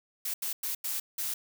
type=noise bursts at uneven times; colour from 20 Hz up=blue; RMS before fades=-33 dBFS; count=5; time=0.25-0.34 / 0.42-0.53 / 0.63-0.75 / 0.84-1 / 1.18-1.34 s; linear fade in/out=5 ms; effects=none